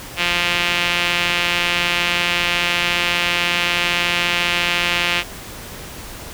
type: tone with band-pass filter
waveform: sawtooth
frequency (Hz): 174.61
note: F3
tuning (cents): 0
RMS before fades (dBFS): -19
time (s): 0.16-5.24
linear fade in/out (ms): 50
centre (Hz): 2700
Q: 2.3
effects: pink hiss -34 dBFS RMS until 6.33 s